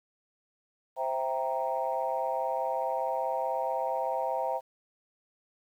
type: chord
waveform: sine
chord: C dominant seventh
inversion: none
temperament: equal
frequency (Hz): 523.3 / 659.3 / 784 / 932.3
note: C5 / E5 / G5 / Bb5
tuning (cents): 0 / 0 / 0 / 0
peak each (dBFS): -33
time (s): 0.96-4.61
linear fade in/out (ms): 50
effects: tanh soft clip ceiling -18 dBFS + 10-bit